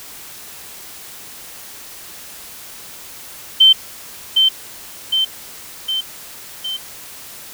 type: tone with echo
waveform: sine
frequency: 3100 Hz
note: G7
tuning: 20 cents flat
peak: -5 dBFS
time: 3.6-3.73 s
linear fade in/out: 10 ms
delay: 760 ms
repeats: 4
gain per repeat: -4 dB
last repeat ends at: 6.77 s
effects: white hiss -36 dBFS RMS until 7.53 s